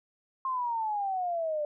sine exponential sweep, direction down, 1067 to 587.3 Hz, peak -28 dBFS, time 0.45-1.65 s, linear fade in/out 2 ms, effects none

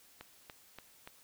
click train, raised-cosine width 0.3 ms, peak -30 dBFS, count 4, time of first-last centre 0.21-1.075 s, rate 3.47 Hz, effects white hiss -62 dBFS RMS until 1.23 s

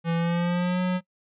square tone with pitch glide, 167.2 to 182.33 Hz, E3 to F#3, +25 to -25 cents, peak -23 dBFS, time 0.04-1.01 s, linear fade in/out 50 ms, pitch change +150 cents, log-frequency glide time 0.15-0.81 s, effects noise-tail reverb RT60 0.1 s tail -23 dB re dry + resampled to 8000 Hz

